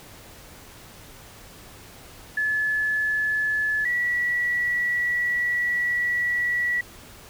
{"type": "tone pair in turn", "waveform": "sine", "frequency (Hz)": [1720, 1941.8], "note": ["A6", "B6"], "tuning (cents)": [-40, -30], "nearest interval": "major second", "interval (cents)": 210, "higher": "second", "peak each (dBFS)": -21, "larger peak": "neither", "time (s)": [[2.37, 3.85], [3.85, 6.81]], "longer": "second", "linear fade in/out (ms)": 5, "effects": ["added 104 Hz sine -56 dBFS peak until 7.29 s", "pink hiss -46 dBFS RMS until 7.29 s"]}